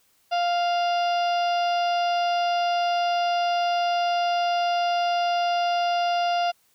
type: harmonic tone with a mistuned harmonic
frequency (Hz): 698.5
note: F5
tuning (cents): 0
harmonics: 1 / 2 / 3 / 4 / 5 / 6 / 7 / 8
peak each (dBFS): -21 / -33 / -42 / -33 / -40 / -46 / -38 / -49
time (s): 0.31-6.52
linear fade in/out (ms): 20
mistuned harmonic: 8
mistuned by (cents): +27
effects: white hiss -64 dBFS RMS until 6.74 s